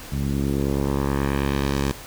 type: tone with low-pass filter sweep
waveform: 10% pulse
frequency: 69.3 Hz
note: C#2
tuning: in tune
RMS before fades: -23 dBFS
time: 0.12-1.92 s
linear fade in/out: 5 ms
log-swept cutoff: 150 to 9000 Hz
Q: 1.1
effects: pink hiss -39 dBFS RMS until 2.06 s